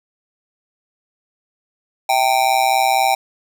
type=tone with amplitude modulation; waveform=square; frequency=781 Hz; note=G5; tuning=7 cents flat; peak=-10 dBFS; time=2.09-3.15 s; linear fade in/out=5 ms; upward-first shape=sine; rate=124 Hz; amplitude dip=90%; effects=none